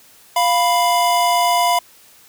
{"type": "tone pair together", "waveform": "square", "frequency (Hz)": [698.5, 987.8], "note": ["F5", "B5"], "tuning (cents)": [0, 0], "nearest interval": "tritone", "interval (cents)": 600, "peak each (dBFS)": -17, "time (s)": [0.36, 1.79], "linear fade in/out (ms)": 5, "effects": ["white hiss -48 dBFS RMS until 2.28 s"]}